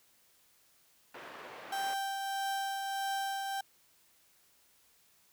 pink band-pass noise, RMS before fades -48 dBFS, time 1.14-1.94 s, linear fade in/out 5 ms, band 470 to 2200 Hz, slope 12 dB/octave
35% pulse tone with tremolo, 784 Hz, G5, in tune, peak -30 dBFS, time 1.72-3.61 s, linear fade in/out 5 ms, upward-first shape triangle, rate 1.6 Hz, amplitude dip 35%
effects white hiss -67 dBFS RMS until 5.32 s

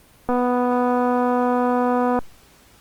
click train, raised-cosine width 1 ms, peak -8 dBFS, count 470, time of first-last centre 0.29-2.189 s, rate 247 Hz, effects pink hiss -52 dBFS RMS until 2.8 s + Opus 32 kbps

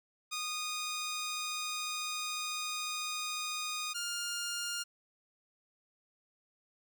10% pulse tone pair in turn, 1234 / 1407.9 Hz, D#6 / F6, -15 / +14 cents, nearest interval major second, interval 229 cents, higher second, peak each -27 dBFS, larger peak neither, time 0.31-3.94 / 3.94-4.84 s, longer first, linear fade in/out 20 ms, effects none

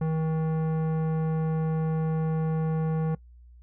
sine tone with tanh clipping, 159.2 Hz, D#3, 40 cents sharp, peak -26 dBFS, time 0.01-3.15 s, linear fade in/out 5 ms, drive 15 dB, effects noise-tail reverb RT60 0.1 s tail -22 dB re dry + added 60 Hz sine -48 dBFS peak until 3.62 s

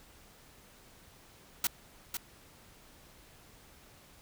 white noise with echo, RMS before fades -29 dBFS, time 1.64-1.67 s, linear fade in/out 2 ms, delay 500 ms, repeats 1, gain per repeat -7 dB, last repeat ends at 2.17 s, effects pink hiss -58 dBFS RMS until 4.21 s

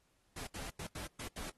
pink noise bursts at uneven times, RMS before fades -45 dBFS, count 6, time 0.36-0.47 / 0.54-0.7 / 0.79-0.87 / 0.95-1.07 / 1.19-1.28 / 1.36-1.5 s, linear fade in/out 5 ms, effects pink hiss -75 dBFS RMS until 1.57 s + AAC 32 kbps

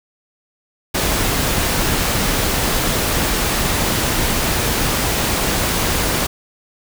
pink noise, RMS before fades -18 dBFS, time 0.94-6.27 s, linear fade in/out 10 ms, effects none

